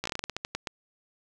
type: slowing click train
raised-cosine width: 0.2 ms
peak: -14 dBFS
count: 13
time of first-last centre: 0.04-0.672 s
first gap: 15 ms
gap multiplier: 1.21
effects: none